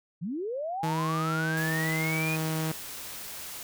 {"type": "linear sweep", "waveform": "sine", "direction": "up", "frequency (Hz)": [146.6, 2503], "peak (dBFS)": -30, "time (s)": [0.21, 2.37], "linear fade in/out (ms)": 20}
{"type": "tone with pitch glide", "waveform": "sawtooth", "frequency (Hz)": [160, 158.71], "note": ["D#3", "D#3"], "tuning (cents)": [49, 35], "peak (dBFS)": -24, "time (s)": [0.83, 2.72], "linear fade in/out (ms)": 5, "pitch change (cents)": -14, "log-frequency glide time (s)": [1.6, 2.22]}
{"type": "noise", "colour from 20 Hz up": "white", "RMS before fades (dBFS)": -40, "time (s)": [1.57, 3.63], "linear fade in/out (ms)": 2}
{"effects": []}